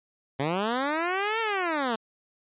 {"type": "linear two-way sweep", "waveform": "10% pulse", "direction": "up then down", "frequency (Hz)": [130.81, 459.2, 214.9], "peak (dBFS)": -17, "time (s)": [0.39, 1.96], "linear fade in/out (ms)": 10, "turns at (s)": 1.4, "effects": ["resampled to 8000 Hz"]}